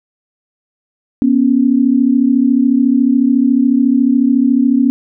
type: tone pair together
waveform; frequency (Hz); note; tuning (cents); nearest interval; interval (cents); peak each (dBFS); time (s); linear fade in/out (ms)
sine; 242.6 / 276.6; B3 / C#4; -31 / -4; major second; 227; -11; 1.22-4.9; 0
effects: none